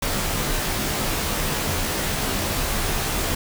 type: noise with comb filter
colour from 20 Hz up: pink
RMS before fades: -24 dBFS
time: 0.02-3.35 s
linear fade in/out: 5 ms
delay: 17 ms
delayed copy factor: -0.7
effects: none